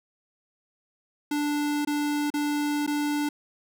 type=tone with dropouts; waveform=square; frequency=293.7 Hz; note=D4; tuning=in tune; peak=-25 dBFS; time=1.31-3.29 s; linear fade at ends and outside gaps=5 ms; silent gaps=1.85-1.872 / 2.303-2.339 / 2.865-2.875 s; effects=none